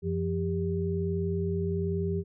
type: tone cluster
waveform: sine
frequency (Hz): 91 / 172.1 / 396.8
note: F#2 / F3 / G4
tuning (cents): -28 / -25 / +21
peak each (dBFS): -31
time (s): 0.02-2.24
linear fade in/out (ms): 50
effects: none